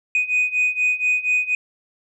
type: beating tone pair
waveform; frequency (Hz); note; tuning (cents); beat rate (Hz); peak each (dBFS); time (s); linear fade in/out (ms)
sine; 2489 / 2493.2; D#7 / D#7; 0 / +3; 4.2; -20 / -18; 0.15-1.55; 2
effects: tanh soft clip ceiling -13 dBFS